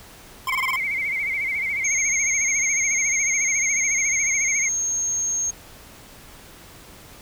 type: tone bursts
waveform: square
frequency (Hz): 1046.5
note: C6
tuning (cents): 0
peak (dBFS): -24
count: 6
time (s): 0.47-0.76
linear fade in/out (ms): 2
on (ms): 30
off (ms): 22
type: tone with vibrato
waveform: sine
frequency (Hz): 2183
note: C#7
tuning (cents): -27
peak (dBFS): -22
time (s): 0.48-4.69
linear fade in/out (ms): 10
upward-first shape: sine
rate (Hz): 14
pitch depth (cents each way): 98
type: tone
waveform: sine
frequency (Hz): 6470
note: G#8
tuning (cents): -46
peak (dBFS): -21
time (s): 1.84-5.51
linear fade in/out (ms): 10
effects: pink hiss -45 dBFS RMS until 7.21 s